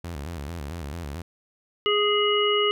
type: tone with vibrato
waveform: sawtooth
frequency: 77.9 Hz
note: D#2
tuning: 3 cents sharp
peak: -28 dBFS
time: 0.04-1.22 s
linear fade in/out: 5 ms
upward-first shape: square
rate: 4.5 Hz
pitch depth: 160 cents each way
type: harmonic tone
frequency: 415.3 Hz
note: G#4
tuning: in tune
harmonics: 1 / 3 / 5 / 7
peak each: -22 / -26 / -30 / -24 dBFS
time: 1.86-2.71 s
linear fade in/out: 0 ms
effects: none